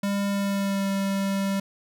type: tone with pitch glide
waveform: square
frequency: 200 to 196.11 Hz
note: G3 to G3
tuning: +35 to +1 cents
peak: -24 dBFS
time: 0.03-1.6 s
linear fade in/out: 5 ms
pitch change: -34 cents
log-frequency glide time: 0.29-0.89 s
effects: none